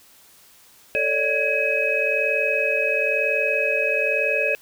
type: tone cluster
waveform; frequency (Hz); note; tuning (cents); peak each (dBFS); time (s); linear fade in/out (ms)
sine; 443.2 / 560 / 601 / 1660 / 2543; A4 / C#5 / D5 / G#6 / D#7; +13 / +18 / +40 / -1 / +37; -28 / -26 / -27 / -29 / -21; 0.95-4.55; 0
effects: white hiss -52 dBFS RMS until 4.61 s